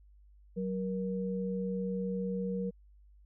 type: tone pair together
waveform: sine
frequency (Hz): 187.6 / 472.7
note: F#3 / A#4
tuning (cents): +24 / +24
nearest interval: octave + major third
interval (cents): 1600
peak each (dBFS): -33 / -36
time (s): 0.56-2.71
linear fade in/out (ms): 20
effects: added 50 Hz sine -56 dBFS peak until 3.25 s

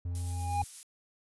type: tone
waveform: triangle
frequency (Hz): 87.31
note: F2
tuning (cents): 0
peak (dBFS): -30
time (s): 0.05-0.64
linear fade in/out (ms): 5
type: tone with exponential growth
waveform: triangle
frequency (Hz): 817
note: G#5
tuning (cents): -29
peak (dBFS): -24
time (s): 0.11-0.62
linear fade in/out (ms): 5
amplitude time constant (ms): 110
type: noise with tremolo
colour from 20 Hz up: violet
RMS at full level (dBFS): -40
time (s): 0.15-0.83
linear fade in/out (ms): 0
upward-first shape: sine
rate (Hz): 8.4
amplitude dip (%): 25
effects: resampled to 24000 Hz

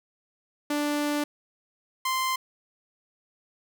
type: tone pair in turn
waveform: sawtooth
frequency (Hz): 293.7 / 1042.4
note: D4 / C6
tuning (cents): 0 / -7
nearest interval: octave + minor seventh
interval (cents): 2193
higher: second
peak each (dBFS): -21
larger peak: neither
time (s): 0.7-1.24 / 2.05-2.36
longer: first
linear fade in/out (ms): 5
effects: none

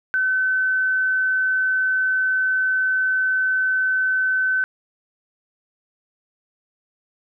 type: tone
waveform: sine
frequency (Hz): 1522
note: F#6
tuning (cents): +48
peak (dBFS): -17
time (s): 0.14-4.64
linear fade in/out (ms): 0
effects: none

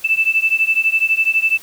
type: beating tone pair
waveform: sine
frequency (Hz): 2637 / 2649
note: E7 / E7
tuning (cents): 0 / +8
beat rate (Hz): 12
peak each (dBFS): -16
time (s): 0.04-1.58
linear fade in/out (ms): 10
effects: white hiss -41 dBFS RMS until 1.62 s

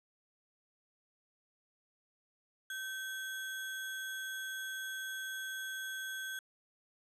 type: tone with sample-and-hold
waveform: sine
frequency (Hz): 1548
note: G6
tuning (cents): -22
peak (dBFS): -38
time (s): 2.7-6.39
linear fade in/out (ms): 2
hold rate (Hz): 4900
effects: resampled to 32000 Hz

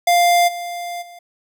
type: tone with level steps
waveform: square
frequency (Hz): 698.5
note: F5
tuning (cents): 0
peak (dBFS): -12 / -26 / -38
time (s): 0.07-1.19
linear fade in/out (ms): 5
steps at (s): 0.47 / 1.01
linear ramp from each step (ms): 20
effects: none

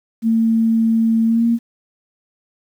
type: tone with pitch glide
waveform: sine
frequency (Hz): 225.8 to 232.8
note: A3 to A#3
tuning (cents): +45 to -2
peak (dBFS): -12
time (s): 0.22-1.59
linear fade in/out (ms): 50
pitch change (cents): +53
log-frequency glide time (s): 1.26-1.46
effects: 8-bit

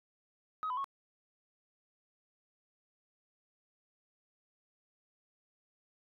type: tone with pitch steps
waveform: sine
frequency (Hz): 1265 / 1003 / 1100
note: D#6 / B5 / C#6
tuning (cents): +28 / +26 / -14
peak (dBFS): -32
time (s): 0.63-0.843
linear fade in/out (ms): 0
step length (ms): 71
effects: tanh soft clip ceiling -30 dBFS

